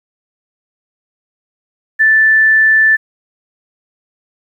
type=tone; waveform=sine; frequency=1760 Hz; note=A6; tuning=in tune; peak=-6 dBFS; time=1.99-2.97 s; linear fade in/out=20 ms; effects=8-bit